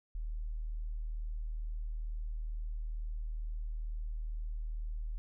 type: tone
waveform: sine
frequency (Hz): 38.89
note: D#1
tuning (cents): 0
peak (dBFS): -35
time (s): 0.15-5.18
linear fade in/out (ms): 0
effects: none